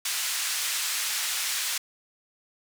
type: band-pass noise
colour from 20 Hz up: white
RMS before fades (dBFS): -29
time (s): 0.05-1.78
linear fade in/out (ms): 5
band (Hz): 1400 to 9100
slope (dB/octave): 12
effects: none